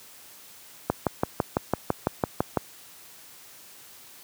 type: click train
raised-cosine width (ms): 1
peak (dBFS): -7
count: 11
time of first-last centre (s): 0.9-2.572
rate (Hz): 5.98
effects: white hiss -49 dBFS RMS until 4.23 s + high-pass 80 Hz 12 dB/octave